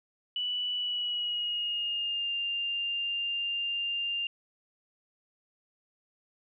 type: tone with pitch glide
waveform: sine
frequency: 2960 to 2797 Hz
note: F#7 to F7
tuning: 0 to +2 cents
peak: -29 dBFS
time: 0.36-4.27 s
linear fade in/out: 2 ms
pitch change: -98 cents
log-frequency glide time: 0.75-2.32 s
effects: none